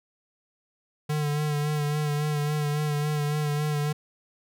square tone with vibrato, 148.9 Hz, D3, 24 cents sharp, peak -25 dBFS, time 1.09-3.93 s, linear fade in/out 10 ms, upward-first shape sine, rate 3.6 Hz, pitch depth 32 cents each way, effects none

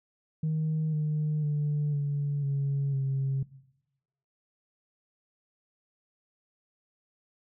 sine tone with pitch steps, 156.6 / 152.14 / 147.81 / 143.6 / 139.51 / 135.54 Hz, D#3 / D#3 / D3 / D3 / C#3 / C#3, +11 / -39 / +11 / -39 / +11 / -39 cents, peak -24 dBFS, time 0.43-3.43 s, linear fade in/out 5 ms, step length 500 ms, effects noise-tail reverb RT60 0.9 s tail -19 dB re dry + tanh soft clip ceiling -23 dBFS

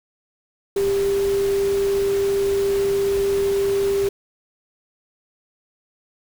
sine tone in noise, 395.9 Hz, G4, 17 cents sharp, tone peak -17 dBFS, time 0.76-4.09 s, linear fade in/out 5 ms, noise pink, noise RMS -33 dBFS, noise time 0.76-4.09 s, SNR +13 dB, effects none

